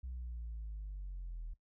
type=linear sweep; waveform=sine; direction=down; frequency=63.7 to 39.13 Hz; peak=-39 dBFS; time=0.03-1.54 s; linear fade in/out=10 ms; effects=noise-tail reverb RT60 0.1 s tail -19 dB re dry + tanh soft clip ceiling -38 dBFS